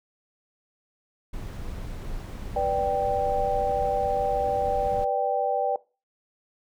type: noise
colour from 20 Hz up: brown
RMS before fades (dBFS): -35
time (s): 1.33-5.05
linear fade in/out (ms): 10
type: chord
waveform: sine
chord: G major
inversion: first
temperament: equal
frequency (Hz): 493.9 / 587.3 / 784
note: B4 / D5 / G5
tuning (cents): 0 / 0 / 0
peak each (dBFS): -28 / -27 / -25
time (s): 2.56-5.76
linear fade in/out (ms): 2
effects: noise-tail reverb RT60 0.3 s tail -20 dB re dry